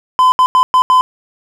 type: tone bursts at uneven times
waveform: triangle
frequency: 1018 Hz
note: C6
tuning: 48 cents flat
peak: -4 dBFS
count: 5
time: 0.19-0.32 / 0.39-0.46 / 0.55-0.63 / 0.74-0.82 / 0.9-1.01 s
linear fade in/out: 0 ms
effects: 7-bit